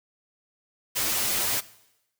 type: noise with comb filter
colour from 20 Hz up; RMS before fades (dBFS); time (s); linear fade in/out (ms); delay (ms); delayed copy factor
white; -26; 0.95-1.61; 20; 9; +0.9
effects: noise-tail reverb RT60 0.9 s tail -19 dB re dry